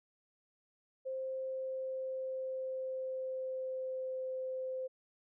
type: tone with pitch glide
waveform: sine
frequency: 525 to 518.4 Hz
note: C5 to C5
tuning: +6 to -16 cents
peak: -36 dBFS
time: 1.05-4.88 s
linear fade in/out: 20 ms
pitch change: -22 cents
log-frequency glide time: 1.34-4.26 s
effects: none